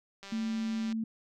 click train, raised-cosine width 0.2 ms, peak -29 dBFS, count 138, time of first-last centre 0.23-0.925 s, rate 197 Hz
sine tone, 223.3 Hz, A3, 26 cents sharp, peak -30 dBFS, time 0.32-1.04 s, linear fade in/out 5 ms
effects none

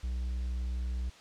triangle tone, 61.8 Hz, B1, 2 cents sharp, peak -29 dBFS, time 0.03-1.1 s, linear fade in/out 10 ms, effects white hiss -54 dBFS RMS until 1.2 s + low-pass 5000 Hz 12 dB/octave

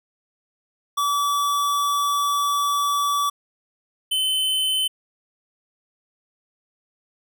square tone pair in turn, 1150 / 3052 Hz, D6 / G7, -37 / -47 cents, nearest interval octave + perfect fourth, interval 1690 cents, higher second, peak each -20 dBFS, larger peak neither, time 0.97-3.3 / 4.11-4.88 s, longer first, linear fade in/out 10 ms, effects none

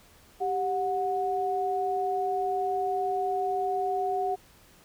sine tone pair together, 392 / 733 Hz, G4 / F#5, 0 / -16 cents, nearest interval major seventh, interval 1084 cents, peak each -30 / -27 dBFS, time 0.4-4.36 s, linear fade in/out 20 ms, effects pink hiss -57 dBFS RMS until 4.84 s

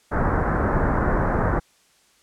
pink low-pass noise, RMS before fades -21 dBFS, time 0.11-1.6 s, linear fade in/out 20 ms, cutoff 1700 Hz, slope 48 dB/octave, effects white hiss -59 dBFS RMS until 2.22 s + low-pass 9000 Hz 12 dB/octave

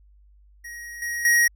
square tone with level steps, 1891 Hz, A#6, 24 cents sharp, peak -36 / -27 / -16 dBFS, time 0.64-1.48 s, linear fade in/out 10 ms, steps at 1.02 / 1.25 s, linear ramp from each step 2 ms, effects added 50 Hz sine -51 dBFS peak until 1.55 s

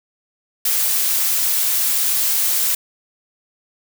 blue noise, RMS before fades -18 dBFS, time 0.65-2.75 s, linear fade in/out 5 ms, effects none

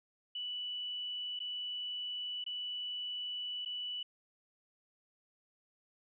sine tone with dropouts, 2963 Hz, F#7, 2 cents sharp, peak -37 dBFS, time 0.35-4.03 s, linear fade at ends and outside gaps 5 ms, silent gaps 1.392-1.401 / 2.441-2.463 / 3.65-3.658 s, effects none

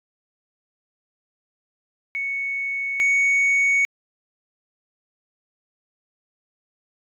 sine tone pair in turn, 2217 / 2228 Hz, C#7 / C#7, 0 / +8 cents, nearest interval unison, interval 8 cents, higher second, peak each -23 / -13 dBFS, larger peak second, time 2.15-3 / 3-3.85 s, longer neither, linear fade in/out 0 ms, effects tanh soft clip ceiling -15 dBFS

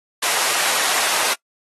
pink high-pass noise, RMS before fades -20 dBFS, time 0.22-1.34 s, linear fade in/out 10 ms, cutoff 800 Hz, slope 12 dB/octave, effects noise-tail reverb RT60 0.1 s tail -23 dB re dry + AAC 32 kbps

